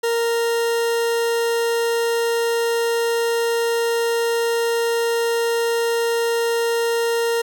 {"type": "tone", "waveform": "40% pulse", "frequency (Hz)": 464.8, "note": "A#4", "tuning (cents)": -5, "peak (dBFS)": -17, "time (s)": [0.03, 7.42], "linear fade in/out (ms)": 10, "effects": []}